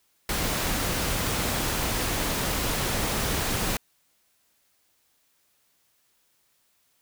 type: noise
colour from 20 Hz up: pink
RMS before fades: -27 dBFS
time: 0.29-3.77 s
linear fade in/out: 2 ms
effects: white hiss -68 dBFS RMS until 7.01 s